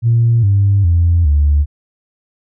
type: tone with pitch steps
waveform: sine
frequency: 116.54 / 99.71 / 85.31 / 72.99 Hz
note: A#2 / G2 / F2 / D2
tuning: 0 / +30 / -40 / -10 cents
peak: -7 dBFS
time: 0.02-1.66 s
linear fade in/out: 50 ms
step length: 410 ms
effects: tanh soft clip ceiling -4 dBFS